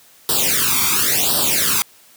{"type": "noise with flanger", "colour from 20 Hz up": "white", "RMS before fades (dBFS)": -17, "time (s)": [0.29, 1.82], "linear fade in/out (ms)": 0, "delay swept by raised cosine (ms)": [0.22, 0.88], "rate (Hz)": 0.94, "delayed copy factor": 0.95, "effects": ["white hiss -49 dBFS RMS until 2.16 s", "high-pass 100 Hz 12 dB/octave"]}